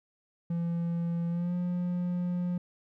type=tone with pitch glide; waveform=triangle; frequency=169.8 to 177.52 Hz; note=F3 to F3; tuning=-48 to +29 cents; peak=-26 dBFS; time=0.5-2.58 s; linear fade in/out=5 ms; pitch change=+77 cents; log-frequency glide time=1.29-1.54 s; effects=none